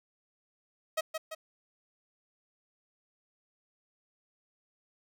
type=tone with echo; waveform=sawtooth; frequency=635 Hz; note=D#5; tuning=35 cents sharp; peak=-24 dBFS; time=0.97-1.01 s; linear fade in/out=10 ms; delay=170 ms; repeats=2; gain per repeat=-5 dB; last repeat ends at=1.35 s; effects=none